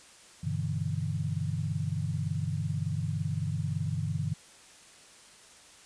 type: chord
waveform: sine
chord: E minor seventh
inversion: first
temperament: equal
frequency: 98 / 123.47 / 146.83 / 164.81 Hz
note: G2 / B2 / D3 / E3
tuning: 0 / 0 / 0 / 0 cents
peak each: -34 / -36 / -33 / -35 dBFS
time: 0.43-4.34 s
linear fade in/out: 10 ms
effects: white hiss -54 dBFS RMS until 5.85 s + resampled to 22050 Hz